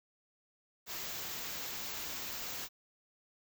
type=band-stop noise; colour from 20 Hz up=white; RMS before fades=-41 dBFS; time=0.86-2.69 s; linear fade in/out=50 ms; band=7700 to 13000 Hz; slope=96 dB/octave; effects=none